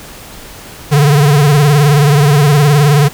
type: tone with vibrato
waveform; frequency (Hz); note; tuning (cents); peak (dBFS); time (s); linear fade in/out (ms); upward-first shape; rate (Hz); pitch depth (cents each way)
square; 145.3; D3; -18; -6; 0.91-3.09; 20; triangle; 19; 110
effects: pink hiss -32 dBFS RMS until 3.13 s